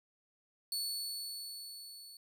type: tone with level ramp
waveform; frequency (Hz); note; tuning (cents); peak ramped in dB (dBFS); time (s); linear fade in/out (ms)
sawtooth; 4435; C#8; 0; -31 to -48; 0.72-2.17; 2
effects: none